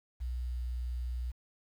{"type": "tone with pitch glide", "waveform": "sine", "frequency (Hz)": [61.6, 61.1], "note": ["B1", "B1"], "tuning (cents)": [-4, -18], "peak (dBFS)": -32, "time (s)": [0.2, 1.32], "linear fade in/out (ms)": 20, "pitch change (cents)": -14, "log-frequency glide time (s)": [0.38, 0.61], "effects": ["tanh soft clip ceiling -29 dBFS", "10-bit"]}